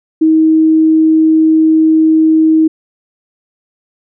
sine tone, 317.2 Hz, D#4, 33 cents sharp, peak -5 dBFS, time 0.21-2.68 s, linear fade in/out 10 ms, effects none

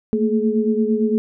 sine tone cluster, 220 / 228.8 / 424 Hz, A3 / A#3 / G#4, 0 / -32 / +36 cents, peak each -20 dBFS, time 0.13-1.18 s, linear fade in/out 0 ms, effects none

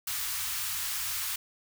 white band-stop noise, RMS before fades -33 dBFS, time 0.07-1.36 s, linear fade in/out 5 ms, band 110 to 1000 Hz, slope 24 dB/octave, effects none

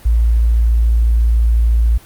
sine tone, 57 Hz, A#1, 38 cents flat, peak -9 dBFS, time 0.05-1.98 s, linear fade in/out 10 ms, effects pink hiss -42 dBFS RMS until 2.05 s + Opus 32 kbps

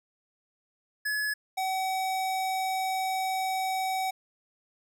square tone pair in turn, 1701 / 757.7 Hz, G#6 / F#5, +41 / +41 cents, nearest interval octave + major second, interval 1400 cents, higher first, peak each -28 dBFS, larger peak neither, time 1.05-1.34 / 1.57-4.11 s, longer second, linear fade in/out 10 ms, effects none

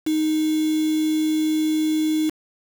sine tone with quantisation, 311.1 Hz, D#4, in tune, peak -18 dBFS, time 0.06-2.3 s, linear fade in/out 10 ms, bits 5, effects none

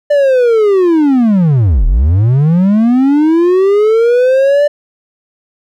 triangle linear two-way sweep, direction down then up, 592 to 35.99 to 592 Hz, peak -4 dBFS, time 0.1-4.68 s, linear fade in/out 10 ms, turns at 1.86 s, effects none

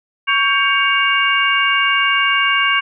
harmonic tone with a mistuned harmonic, 560 Hz, C#5, 18 cents sharp, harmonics 2 / 3 / 4 / 5, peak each -18 / -18 / -18 / -18 dBFS, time 0.27-2.81 s, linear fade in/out 20 ms, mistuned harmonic 3, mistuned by -99 cents, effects none

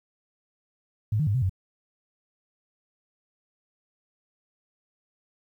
sine tone with pitch steps, 106.9 / 153.1 / 102.2 / 129.5 / 94.1 Hz, A2 / D#3 / G#2 / C3 / F#2, -49 / -28 / -27 / -17 / +30 cents, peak -21 dBFS, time 1.12-1.495 s, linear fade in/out 5 ms, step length 75 ms, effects 10-bit

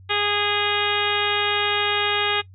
harmonic tone, 412.2 Hz, G#4, 13 cents flat, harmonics 1 / 2 / 3 / 4 / 5 / 6 / 7 / 8 / 9, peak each -28 / -28 / -28 / -28 / -28 / -28 / -28 / -28 / -28 dBFS, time 0.09-2.42 s, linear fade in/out 20 ms, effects noise-tail reverb RT60 0.1 s tail -20 dB re dry + added 94 Hz sine -43 dBFS peak until 2.54 s

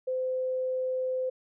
sine tone, 514 Hz, C5, 31 cents flat, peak -27 dBFS, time 0.07-1.3 s, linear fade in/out 10 ms, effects none

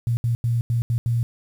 sine tone bursts at uneven times, 117.8 Hz, A#2, 19 cents sharp, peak -18 dBFS, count 6, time 0.07-0.17 / 0.24-0.35 / 0.44-0.61 / 0.7-0.82 / 0.9-0.98 / 1.06-1.23 s, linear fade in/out 0 ms, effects 8-bit

